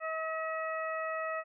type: harmonic tone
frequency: 640 Hz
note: D#5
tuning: 49 cents sharp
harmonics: 1 / 2 / 3 / 4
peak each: -36 / -37 / -40 / -46 dBFS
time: 0-1.44 s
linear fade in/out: 50 ms
effects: none